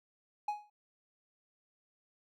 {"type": "tone with exponential decay", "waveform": "triangle", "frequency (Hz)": 835, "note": "G#5", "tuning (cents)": 9, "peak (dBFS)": -27, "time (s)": [0.48, 0.7], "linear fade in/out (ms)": 5, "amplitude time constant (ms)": 47, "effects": []}